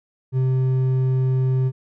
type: tone with hard clipping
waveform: sine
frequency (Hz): 130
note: C3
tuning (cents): -11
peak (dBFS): -18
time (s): 0.32-1.72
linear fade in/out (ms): 50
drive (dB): 5
effects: none